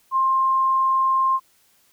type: tone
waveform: sine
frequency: 1058 Hz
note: C6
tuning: 19 cents sharp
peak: -16 dBFS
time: 0.11-1.4 s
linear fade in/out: 50 ms
effects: white hiss -60 dBFS RMS until 1.92 s